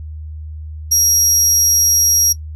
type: tone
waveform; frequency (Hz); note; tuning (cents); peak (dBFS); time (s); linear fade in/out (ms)
35% pulse; 5660; F8; +22; -8; 0.91-2.33; 10
effects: noise-tail reverb RT60 0.1 s tail -19 dB re dry + added 77 Hz sine -26 dBFS peak until 2.55 s